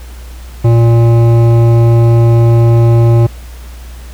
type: tone with hard clipping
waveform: sine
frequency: 116.54 Hz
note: A#2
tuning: in tune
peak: -6 dBFS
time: 0.64-3.27 s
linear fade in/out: 10 ms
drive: 13 dB
effects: added 60 Hz sine -26 dBFS peak until 4.13 s + pink hiss -38 dBFS RMS until 4.13 s